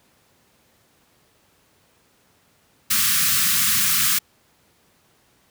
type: band-stop noise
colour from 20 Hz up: white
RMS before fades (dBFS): -19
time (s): 2.9-4.19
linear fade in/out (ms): 10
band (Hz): 240 to 1100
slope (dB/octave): 96
effects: pink hiss -60 dBFS RMS until 5.5 s + high-pass 80 Hz 12 dB/octave